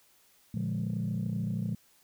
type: chord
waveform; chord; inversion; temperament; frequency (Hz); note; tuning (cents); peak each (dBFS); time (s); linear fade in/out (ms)
sine; Bb dominant seventh; none; equal; 116.54 / 146.83 / 174.61 / 207.7; Bb2 / D3 / F3 / Ab3; 0 / 0 / 0 / 0; -33 / -37 / -33 / -34; 0.54-1.75; 5
effects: tanh soft clip ceiling -24 dBFS + white hiss -64 dBFS RMS until 2.03 s